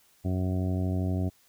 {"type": "harmonic tone", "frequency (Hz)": 92.5, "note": "F#2", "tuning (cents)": 0, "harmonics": [1, 2, 3, 4, 5, 6, 7, 8], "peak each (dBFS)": [-27, -32, -34, -40, -48, -47, -41, -48], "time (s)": [0.24, 1.3], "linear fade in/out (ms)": 20, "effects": ["white hiss -63 dBFS RMS until 1.48 s"]}